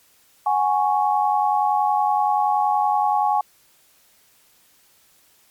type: chord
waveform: sine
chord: F# suspended second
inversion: none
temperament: equal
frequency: 740 / 830.6 / 1108.7 Hz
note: F#5 / G#5 / C#6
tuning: 0 / 0 / 0 cents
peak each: -23 / -18 / -24 dBFS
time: 0.46-3.41 s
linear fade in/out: 5 ms
effects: white hiss -57 dBFS RMS until 5.5 s + MP3 96 kbps